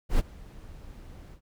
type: noise with ADSR envelope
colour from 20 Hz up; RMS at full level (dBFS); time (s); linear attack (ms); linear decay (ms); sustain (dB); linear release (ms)
brown; -22; 0.09-1.41; 98; 28; -23; 88
effects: none